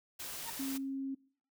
white noise, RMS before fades -43 dBFS, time 0.19-0.78 s, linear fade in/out 10 ms
40% pulse tone with exponential growth, 919 Hz, A#5, 25 cents flat, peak -38 dBFS, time 0.4-0.5 s, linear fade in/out 5 ms, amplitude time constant 21 ms
sine tone, 270.2 Hz, C#4, 44 cents flat, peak -35 dBFS, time 0.59-1.15 s, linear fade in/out 10 ms
effects noise-tail reverb RT60 0.5 s tail -22 dB re dry

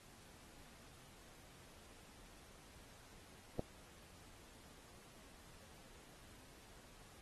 click, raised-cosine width 2 ms, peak -23 dBFS, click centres 3.594 s, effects pink hiss -62 dBFS RMS until 7.21 s + AAC 32 kbps

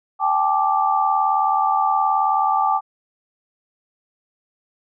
sine chord, G suspended second, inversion none, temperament equal with one note detuned, 784 / 862.9 / 1174.7 Hz, G5 / A5 / D6, 0 / -34 / 0 cents, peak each -20 dBFS, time 0.19-2.81 s, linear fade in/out 50 ms, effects none

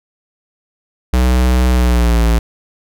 square tone with pitch glide, 62.6 to 57.07 Hz, B1 to A#1, +24 to -36 cents, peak -10 dBFS, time 1.13-2.39 s, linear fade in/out 5 ms, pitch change -160 cents, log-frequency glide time 1.72-2.23 s, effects none

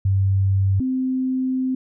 sine tone pair in turn, 97 / 259 Hz, G2 / C4, -18 / -17 cents, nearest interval octave + perfect fourth, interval 1701 cents, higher second, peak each -15 / -19 dBFS, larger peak first, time 0.05-0.8 / 0.8-1.75 s, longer second, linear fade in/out 5 ms, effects none

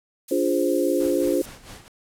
violet noise, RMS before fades -33 dBFS, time 0.28-1.46 s, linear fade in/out 5 ms
sine chord, D half-diminished seventh, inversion none, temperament equal with one note detuned, 290 / 349.2 / 415.3 / 523.3 Hz, D4 / F4 / Ab4 / C5, -22 / 0 / 0 / 0 cents, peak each -24 / -23 / -27 / -24 dBFS, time 0.31-1.42 s, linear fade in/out 5 ms
pink noise with tremolo, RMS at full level -40 dBFS, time 1-1.88 s, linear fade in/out 0 ms, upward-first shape sine, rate 4.5 Hz, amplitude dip 70%
effects low-pass 11000 Hz 12 dB/octave

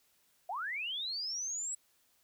sine linear sweep, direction up, 659.3 to 7902 Hz, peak -35 dBFS, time 0.49-1.75 s, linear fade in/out 5 ms, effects white hiss -71 dBFS RMS until 2.23 s

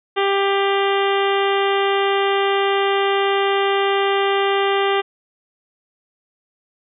harmonic tone with a mistuned harmonic, 395.1 Hz, G4, 14 cents sharp, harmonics 1 / 2 / 3 / 4 / 5 / 6 / 7 / 8 / 9, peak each -18 / -22 / -24 / -29 / -27 / -32 / -29 / -30 / -34 dBFS, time 0.16-5.02 s, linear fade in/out 20 ms, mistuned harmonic 7, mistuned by +25 cents, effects none

